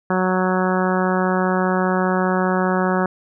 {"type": "harmonic tone", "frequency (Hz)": 185, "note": "F#3", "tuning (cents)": 0, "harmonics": [1, 2, 3, 4, 5, 6, 7, 8, 9], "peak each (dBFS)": [-20, -23, -25, -26, -27, -28, -28, -29, -30], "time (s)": [0.1, 3.06], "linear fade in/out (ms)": 2, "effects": []}